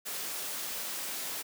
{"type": "high-pass noise", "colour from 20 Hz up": "white", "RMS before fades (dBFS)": -37, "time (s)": [0.05, 1.43], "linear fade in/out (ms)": 20, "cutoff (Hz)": 210, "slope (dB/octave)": 12, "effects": []}